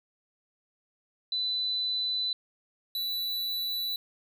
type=tone pair in turn; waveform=sine / square; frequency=3998 / 3959 Hz; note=B7 / B7; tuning=+20 / +3 cents; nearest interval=unison; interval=17 cents; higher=first; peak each=-27 / -30 dBFS; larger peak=first; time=1.32-2.33 / 2.95-3.96 s; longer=neither; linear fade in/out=2 ms; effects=none

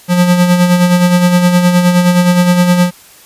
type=tone with tremolo; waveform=square; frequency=177.8 Hz; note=F3; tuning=31 cents sharp; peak=-5 dBFS; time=0.08-2.91 s; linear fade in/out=50 ms; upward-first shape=sine; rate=9.6 Hz; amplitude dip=50%; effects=white hiss -40 dBFS RMS until 3.25 s + resampled to 32000 Hz

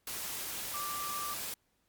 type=tone in noise; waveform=sine; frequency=1174.7 Hz; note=D6; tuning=in tune; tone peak=-37 dBFS; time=0.74-1.34 s; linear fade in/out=2 ms; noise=white; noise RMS=-39 dBFS; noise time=0.07-1.54 s; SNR=-1 dB; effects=pink hiss -75 dBFS RMS until 1.88 s + MP3 96 kbps

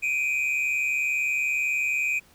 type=tone pair together; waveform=triangle; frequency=2349 / 2489 Hz; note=D7 / D#7; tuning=0 / 0 cents; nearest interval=minor second; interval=100 cents; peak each=-26 / -23 dBFS; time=0.02-2.2 s; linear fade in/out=20 ms; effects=pink hiss -57 dBFS RMS until 2.34 s

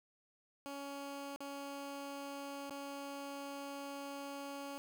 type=tone with dropouts; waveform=15% pulse; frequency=280.1 Hz; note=C#4; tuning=18 cents sharp; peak=-37 dBFS; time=0.66-4.78 s; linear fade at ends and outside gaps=0 ms; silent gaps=1.361-1.405 / 2.696-2.707 s; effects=none

